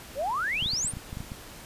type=exponential sweep; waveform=sine; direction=up; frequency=501 to 9956 Hz; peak=-26 dBFS; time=0.15-0.93 s; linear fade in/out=50 ms
type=clicks; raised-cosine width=5 ms; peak=-24 dBFS; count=10; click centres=0.625 / 0.66 / 0.735 / 0.847 / 0.937 / 0.97 / 1.129 / 1.171 / 1.205 / 1.319 s
effects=pink hiss -45 dBFS RMS until 1.65 s + resampled to 32000 Hz